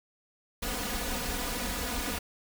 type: noise with comb filter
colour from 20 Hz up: pink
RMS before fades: -33 dBFS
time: 0.62-2.19 s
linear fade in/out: 10 ms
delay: 4.1 ms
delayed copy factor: +0.9
effects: none